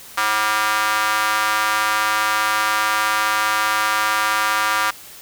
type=tone with high-pass filter; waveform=square; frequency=107.6 Hz; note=A2; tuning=38 cents flat; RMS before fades=-19 dBFS; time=0.17-4.91 s; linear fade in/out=10 ms; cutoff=1200 Hz; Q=2.6; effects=white hiss -40 dBFS RMS until 5.21 s